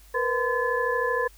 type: tone cluster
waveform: sine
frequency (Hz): 470.1 / 503 / 1022 / 1723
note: A#4 / B4 / C6 / A6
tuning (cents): +15 / +32 / -41 / -37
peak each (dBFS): -28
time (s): 0.14-1.28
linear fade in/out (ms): 10
effects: added 50 Hz sine -50 dBFS peak until 1.37 s + white hiss -56 dBFS RMS until 1.37 s